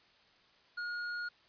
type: tone with tanh clipping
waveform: sine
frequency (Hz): 1435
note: F6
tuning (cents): +47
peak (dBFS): -38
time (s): 0.77-1.29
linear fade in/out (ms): 10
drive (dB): 12
effects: white hiss -65 dBFS RMS until 1.48 s + resampled to 11025 Hz